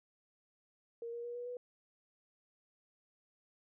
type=tone with pitch steps; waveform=sine; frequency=466.2 / 472.4 / 478.8 / 485.2 / 491.6 Hz; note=A#4 / A#4 / A#4 / B4 / B4; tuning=0 / +23 / +46 / -31 / -8 cents; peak=-40 dBFS; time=1.02-1.57 s; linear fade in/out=2 ms; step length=110 ms; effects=none